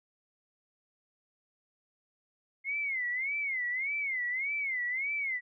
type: tone with vibrato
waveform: sine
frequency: 2122 Hz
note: C7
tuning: 24 cents sharp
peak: -30 dBFS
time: 2.64-5.41 s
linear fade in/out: 50 ms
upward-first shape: sine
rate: 1.7 Hz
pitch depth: 160 cents each way
effects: none